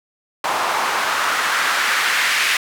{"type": "noise with band-pass filter sweep", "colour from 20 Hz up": "white", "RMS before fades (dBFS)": -19, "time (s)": [0.44, 2.57], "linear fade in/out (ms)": 2, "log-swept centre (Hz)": [890, 2100], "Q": 1.8, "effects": []}